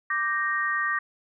sine chord, G minor, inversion second, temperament equal, 1174.7 / 1568 / 1864.7 Hz, D6 / G6 / Bb6, 0 / 0 / 0 cents, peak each -28 / -31 / -26 dBFS, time 0.1-0.99 s, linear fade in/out 5 ms, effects none

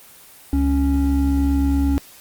triangle tone pair together, 69.51 / 277.7 Hz, C#2 / C#4, +5 / +3 cents, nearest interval 2 octaves, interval 2398 cents, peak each -16 dBFS, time 0.53-1.98 s, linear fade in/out 0 ms, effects white hiss -45 dBFS RMS until 2.2 s + Opus 24 kbps

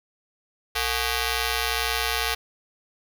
5% pulse ring-modulated tone, 392 Hz, G4, in tune, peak -9 dBFS, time 0.75-2.35 s, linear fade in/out 10 ms, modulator 331 Hz, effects none

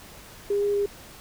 sine tone with pitch steps, 405.4 / 408.1 / 404.8 Hz, G#4 / G#4 / G#4, -42 / -30 / -44 cents, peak -21 dBFS, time 0.5-0.86 s, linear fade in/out 5 ms, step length 120 ms, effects pink hiss -46 dBFS RMS until 1.2 s

